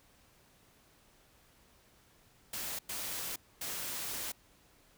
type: noise bursts at uneven times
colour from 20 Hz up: white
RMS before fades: -39 dBFS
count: 3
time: 2.53-2.79 / 2.89-3.36 / 3.61-4.32 s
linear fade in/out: 5 ms
effects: pink hiss -65 dBFS RMS until 4.97 s